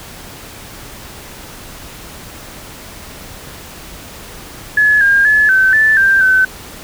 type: tone with pitch steps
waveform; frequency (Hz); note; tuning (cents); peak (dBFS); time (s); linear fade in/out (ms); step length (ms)
sine; 1704 / 1612 / 1715 / 1536 / 1754 / 1578 / 1524; G#6 / G6 / A6 / G6 / A6 / G6 / G6; +44 / +48 / -45 / -36 / -6 / +11 / -49; -7; 4.77-6.45; 5; 240
effects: pink hiss -33 dBFS RMS until 6.83 s